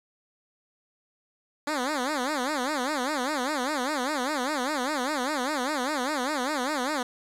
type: tone with vibrato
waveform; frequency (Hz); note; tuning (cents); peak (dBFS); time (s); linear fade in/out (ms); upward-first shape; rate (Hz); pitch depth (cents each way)
10% pulse; 275.8; C#4; -9; -18; 1.67-7.03; 5; sine; 5; 210
effects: low-pass 10000 Hz 12 dB/octave + 10-bit